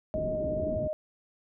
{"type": "tone with vibrato", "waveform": "sine", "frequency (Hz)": 621, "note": "D#5", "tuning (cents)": -3, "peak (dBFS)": -29, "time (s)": [0.14, 0.93], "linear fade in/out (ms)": 0, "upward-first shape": "square", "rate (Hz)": 2.3, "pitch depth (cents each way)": 12}
{"type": "low-pass noise", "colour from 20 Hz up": "white", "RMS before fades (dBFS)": -35, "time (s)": [0.14, 0.88], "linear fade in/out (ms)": 10, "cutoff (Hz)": 340, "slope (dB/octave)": 24}
{"effects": []}